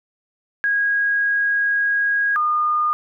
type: tone pair in turn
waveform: sine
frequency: 1643 / 1218.2 Hz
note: G#6 / D#6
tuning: -19 / -37 cents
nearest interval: perfect fourth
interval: 518 cents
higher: first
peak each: -16 / -16 dBFS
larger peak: neither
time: 0.64-2.36 / 2.36-2.93 s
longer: first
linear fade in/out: 0 ms
effects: none